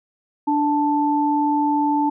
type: tone pair together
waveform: sine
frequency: 293.7 / 880.1 Hz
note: D4 / A5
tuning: 0 / 0 cents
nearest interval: octave + perfect fifth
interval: 1900 cents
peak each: -19 dBFS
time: 0.47-2.1 s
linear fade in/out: 10 ms
effects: none